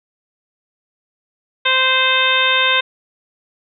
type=harmonic tone; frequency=520 Hz; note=C5; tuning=11 cents flat; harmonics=1 / 2 / 3 / 4 / 5 / 6 / 7; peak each=-24 / -20 / -19 / -21 / -19 / -22 / -18 dBFS; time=1.65-2.81 s; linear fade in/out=10 ms; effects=none